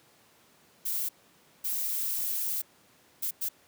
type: noise bursts at uneven times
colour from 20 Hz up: violet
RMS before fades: -31 dBFS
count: 4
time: 0.85-1.09 / 1.64-2.62 / 3.22-3.31 / 3.41-3.49 s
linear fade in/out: 10 ms
effects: pink hiss -61 dBFS RMS until 3.67 s + high-pass 150 Hz 12 dB/octave